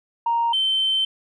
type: tone pair in turn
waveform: sine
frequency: 932.3 / 3093 Hz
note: A#5 / G7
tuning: 0 / -24 cents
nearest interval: octave + major sixth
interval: 2076 cents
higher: second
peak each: -17 dBFS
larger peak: neither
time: 0.26-0.53 / 0.53-1.05 s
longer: second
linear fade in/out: 5 ms
effects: tanh soft clip ceiling -13 dBFS